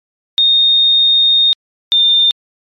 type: tone pair in turn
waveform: sine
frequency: 3687 / 3609 Hz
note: A#7 / A7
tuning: -20 / +43 cents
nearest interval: unison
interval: 37 cents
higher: first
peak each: -7 dBFS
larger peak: neither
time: 0.38-1.53 / 1.92-2.31 s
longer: first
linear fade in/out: 0 ms
effects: MP3 64 kbps